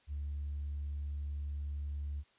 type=tone with tanh clipping; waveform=triangle; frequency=72.3 Hz; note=D2; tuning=27 cents flat; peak=-36 dBFS; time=0.07-2.24 s; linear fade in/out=50 ms; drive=5 dB; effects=white hiss -69 dBFS RMS until 2.38 s + resampled to 8000 Hz